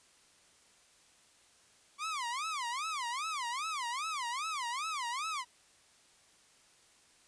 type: tone with vibrato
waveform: sawtooth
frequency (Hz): 1106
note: C#6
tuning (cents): -4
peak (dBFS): -31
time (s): 1.98-5.45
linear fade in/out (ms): 50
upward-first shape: sine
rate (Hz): 2.5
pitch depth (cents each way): 290
effects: white hiss -64 dBFS RMS until 7.27 s + resampled to 22050 Hz